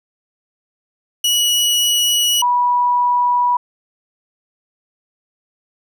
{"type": "tone pair in turn", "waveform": ["sawtooth", "sine"], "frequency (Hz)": [2926, 976.4], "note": ["F#7", "B5"], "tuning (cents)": [-20, -20], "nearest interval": "octave + perfect fifth", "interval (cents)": 1900, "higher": "first", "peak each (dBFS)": [-10, -12], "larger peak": "first", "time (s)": [[1.24, 2.42], [2.42, 3.57]], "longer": "first", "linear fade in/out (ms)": 5, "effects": []}